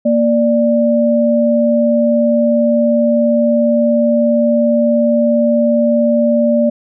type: tone pair together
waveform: sine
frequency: 233.8 / 589.1 Hz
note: A#3 / D5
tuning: +5 / +5 cents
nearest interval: octave + major third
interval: 1600 cents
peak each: -12 dBFS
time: 0.05-6.7 s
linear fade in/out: 10 ms
effects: none